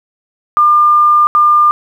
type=tone bursts at uneven times; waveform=sine; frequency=1200 Hz; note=D6; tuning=37 cents sharp; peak=-5 dBFS; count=2; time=0.57-1.27 / 1.35-1.71 s; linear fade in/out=0 ms; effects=7-bit